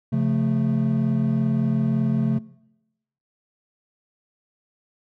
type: chord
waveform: triangle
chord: Db augmented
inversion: none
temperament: equal with one note detuned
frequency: 136.68 / 174.61 / 220 Hz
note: Db3 / F3 / A3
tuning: -24 / 0 / 0 cents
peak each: -20 / -25 / -21 dBFS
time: 0.12-2.39 s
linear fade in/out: 10 ms
effects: noise-tail reverb RT60 0.9 s tail -21 dB re dry